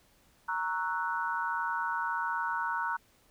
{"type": "chord", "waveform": "sine", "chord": "F# dominant seventh", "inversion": "first", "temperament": "equal", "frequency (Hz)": [932.3, 1108.7, 1318.5, 1480], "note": ["A#5", "C#6", "E6", "F#6"], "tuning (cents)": [0, 0, 0, 0], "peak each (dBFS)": [-33, -38, -38, -34], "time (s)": [0.48, 2.97], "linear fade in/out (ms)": 10, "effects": ["pink hiss -65 dBFS RMS until 3.3 s"]}